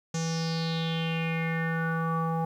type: tone with low-pass filter sweep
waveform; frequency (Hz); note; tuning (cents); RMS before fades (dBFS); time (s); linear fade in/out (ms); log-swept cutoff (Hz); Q
square; 163.8; E3; -11; -29; 0.14-2.45; 5; 6600 to 900; 5.8
effects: 10-bit